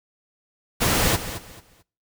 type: noise with echo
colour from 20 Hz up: pink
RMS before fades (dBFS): -20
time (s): 0.8-1.17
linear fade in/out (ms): 20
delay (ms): 220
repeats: 3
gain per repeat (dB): -12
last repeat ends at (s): 1.83
effects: noise-tail reverb RT60 0.4 s tail -23 dB re dry